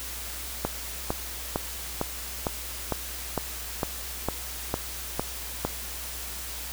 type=click train; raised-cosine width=1 ms; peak=-11 dBFS; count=12; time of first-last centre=0.65-5.65 s; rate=2.2 Hz; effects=added 60 Hz sine -41 dBFS peak until 6.72 s + white hiss -37 dBFS RMS until 6.72 s